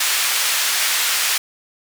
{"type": "band-pass noise", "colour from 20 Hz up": "pink", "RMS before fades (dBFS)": -19, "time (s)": [0, 1.38], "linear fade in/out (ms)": 5, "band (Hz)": [1700, 16000], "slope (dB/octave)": 12, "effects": []}